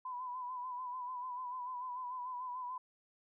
sine tone with vibrato, 1000 Hz, B5, 21 cents sharp, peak -39 dBFS, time 0.05-2.78 s, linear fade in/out 5 ms, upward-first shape sine, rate 6.8 Hz, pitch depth 48 cents each way, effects none

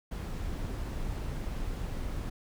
brown noise, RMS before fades -35 dBFS, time 0.11-2.3 s, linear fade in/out 10 ms, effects none

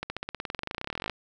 accelerating click train, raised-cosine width 0.3 ms, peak -16 dBFS, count 29, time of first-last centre 0.03-1.097 s, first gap 70 ms, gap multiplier 0.95, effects none

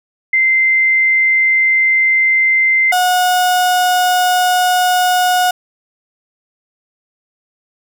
sine / 35% pulse tone pair in turn, 2080 / 726.9 Hz, C7 / F#5, -11 / -31 cents, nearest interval octave + tritone, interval 1820 cents, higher first, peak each -9 dBFS, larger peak neither, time 0.33-2.92 / 2.92-5.51 s, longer neither, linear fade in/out 5 ms, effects none

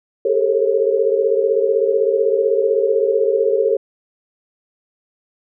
sine tone cluster, 398.6 / 438.8 / 454.6 / 542 Hz, G4 / A4 / A#4 / C#5, +29 / -5 / -43 / -39 cents, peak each -19 dBFS, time 0.25-3.77 s, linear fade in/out 5 ms, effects none

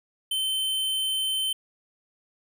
square tone, 3084 Hz, G7, 29 cents flat, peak -25 dBFS, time 0.31-1.53 s, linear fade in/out 5 ms, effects none

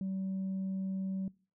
sine tone, 191 Hz, G3, 45 cents flat, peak -31 dBFS, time 0.01-1.28 s, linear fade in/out 2 ms, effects noise-tail reverb RT60 0.4 s tail -24 dB re dry + tanh soft clip ceiling -31 dBFS

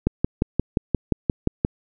click train, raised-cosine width 3 ms, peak -5 dBFS, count 10, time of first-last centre 0.07-1.649 s, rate 5.7 Hz, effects none

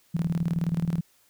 sine tone with tremolo, 167.5 Hz, E3, 28 cents sharp, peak -21 dBFS, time 0.14-1.01 s, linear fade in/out 10 ms, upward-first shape square, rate 19 Hz, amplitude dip 75%, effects white hiss -63 dBFS RMS until 1.29 s

